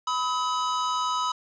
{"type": "tone pair together", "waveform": "square", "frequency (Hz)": [994.5, 1276], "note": ["B5", "D#6"], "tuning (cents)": [12, 43], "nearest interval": "major third", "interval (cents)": 431, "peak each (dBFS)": -28, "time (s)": [0.07, 1.32], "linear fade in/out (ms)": 5, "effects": ["resampled to 16000 Hz", "8-bit"]}